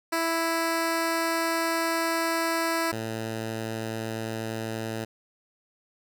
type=tone pair in turn; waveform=10% pulse; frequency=330 / 111.95 Hz; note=E4 / A2; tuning=+2 / +30 cents; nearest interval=octave + perfect fifth; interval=1872 cents; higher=first; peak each=-16 / -22 dBFS; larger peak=first; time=0.12-2.92 / 2.92-5.05 s; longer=first; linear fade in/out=10 ms; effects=none